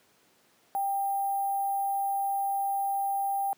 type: tone with sample-and-hold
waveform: sine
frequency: 793 Hz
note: G5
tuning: 20 cents sharp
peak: -26 dBFS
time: 0.75-3.53 s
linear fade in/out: 0 ms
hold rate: 11025 Hz
effects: pink hiss -64 dBFS RMS until 3.57 s + high-pass 200 Hz 12 dB/octave